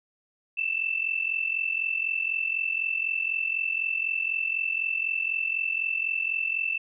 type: tone pair together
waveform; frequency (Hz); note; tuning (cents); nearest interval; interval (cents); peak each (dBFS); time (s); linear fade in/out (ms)
sine; 2633 / 2677; E7 / E7; -3 / +26; unison; 29; -28; 0.57-6.78; 10
effects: none